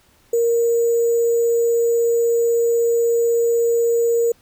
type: tone with sample-and-hold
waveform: sine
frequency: 466.2 Hz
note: A#4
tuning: in tune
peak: -14 dBFS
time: 0.33-4.32 s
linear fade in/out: 5 ms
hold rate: 7350 Hz
effects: pink hiss -56 dBFS RMS until 4.41 s